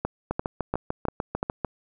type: two click trains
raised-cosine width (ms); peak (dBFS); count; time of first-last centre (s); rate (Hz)
1; -12 / -11; 10 / 5; 0.31-1.647 / 0.05-1.429; 6.73 / 2.9
effects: none

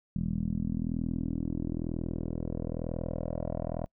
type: tone with low-pass filter sweep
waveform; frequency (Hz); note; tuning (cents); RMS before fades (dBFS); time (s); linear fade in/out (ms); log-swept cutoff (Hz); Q
10% pulse; 41.03; E1; -7; -33; 0.16-3.86; 0; 190 to 690; 3.3
effects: noise-tail reverb RT60 0.1 s tail -26 dB re dry

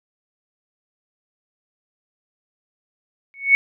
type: tone with exponential growth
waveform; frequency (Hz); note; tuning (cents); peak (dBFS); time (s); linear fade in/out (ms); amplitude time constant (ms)
sine; 2217; C#7; 0; -6; 3.34-3.55; 0; 45
effects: none

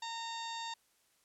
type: harmonic tone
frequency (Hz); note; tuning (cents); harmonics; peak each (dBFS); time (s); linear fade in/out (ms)
918; A#5; -27; 1 / 2 / 3 / 4 / 5 / 6 / 7 / 8; -41 / -49 / -52 / -45 / -49 / -57 / -57 / -53; 0.02-0.74; 5
effects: white hiss -72 dBFS RMS until 1.24 s + low-pass 12000 Hz 12 dB/octave

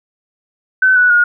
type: tone with pitch steps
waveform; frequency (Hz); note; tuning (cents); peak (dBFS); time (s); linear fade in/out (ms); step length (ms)
sine; 1521 / 1477.7 / 1435.6; F#6 / F#6 / F6; +47 / -3 / +47; -7; 0.82-1.24; 5; 140
effects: none

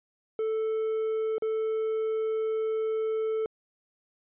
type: tone with dropouts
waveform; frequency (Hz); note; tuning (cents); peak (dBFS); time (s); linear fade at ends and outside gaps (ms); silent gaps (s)
triangle; 440; A4; 0; -24; 0.39-3.46; 1; 1.382-1.422
effects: resampled to 8000 Hz

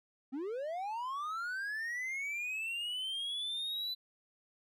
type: linear sweep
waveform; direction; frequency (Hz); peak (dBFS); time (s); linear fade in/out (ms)
triangle; up; 246.9 to 4017; -34; 0.32-3.95; 20
effects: none

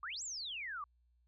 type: exponential two-way sweep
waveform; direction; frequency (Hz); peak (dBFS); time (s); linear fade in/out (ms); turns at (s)
sine; up then down; 1115 to 7902 to 1115; -40; 0.03-0.84; 2; 0.23
effects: added 60 Hz sine -69 dBFS peak until 1.27 s

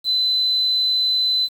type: tone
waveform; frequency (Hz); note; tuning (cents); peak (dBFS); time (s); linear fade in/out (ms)
sine; 4026; B7; +33; -16; 0.04-1.49; 50
effects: 7-bit

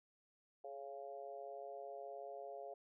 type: harmonic tone with a mistuned harmonic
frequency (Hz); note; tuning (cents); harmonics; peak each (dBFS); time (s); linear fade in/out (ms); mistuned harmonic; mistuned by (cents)
138.59; C#3; 0; 3 / 4 / 5 / 6; -53 / -51 / -50 / -63; 0.64-2.74; 5; 3; +21
effects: none

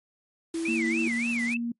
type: noise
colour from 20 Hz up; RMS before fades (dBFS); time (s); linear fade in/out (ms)
white; -41; 0.54-1.54; 2
type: tone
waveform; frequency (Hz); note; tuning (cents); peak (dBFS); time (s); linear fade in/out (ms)
sine; 329.6; E4; 0; -27; 0.54-1.08; 5
type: tone with vibrato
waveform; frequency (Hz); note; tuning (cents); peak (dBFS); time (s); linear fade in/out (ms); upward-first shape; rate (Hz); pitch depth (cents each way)
sine; 2300; D7; -37; -28; 0.65-1.57; 5; sine; 3.5; 270
type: tone with pitch glide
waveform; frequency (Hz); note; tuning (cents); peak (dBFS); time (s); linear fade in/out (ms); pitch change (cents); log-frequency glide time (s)
sine; 230.5 to 235.6; A#3 to A#3; -19 to +19; -27; 0.68-1.72; 5; +38; 0.8-1.31
effects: noise-tail reverb RT60 0.1 s tail -24 dB re dry + MP3 48 kbps

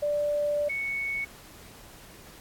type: tone pair in turn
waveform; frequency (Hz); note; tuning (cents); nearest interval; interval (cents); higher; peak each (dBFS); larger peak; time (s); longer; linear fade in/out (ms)
sine; 587.3 / 2217; D5 / C#7; 0 / 0; octave + major seventh; 2300; second; -24 / -28; first; 0.02-0.69 / 0.69-1.25; first; 10
effects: pink hiss -50 dBFS RMS until 2.4 s + AAC 64 kbps

